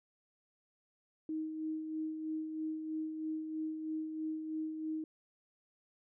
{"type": "tone with tremolo", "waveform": "sine", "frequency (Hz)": 314, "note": "D#4", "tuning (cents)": 16, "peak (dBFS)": -34, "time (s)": [1.29, 5.04], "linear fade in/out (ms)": 2, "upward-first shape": "sine", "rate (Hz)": 3.1, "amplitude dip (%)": 45, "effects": []}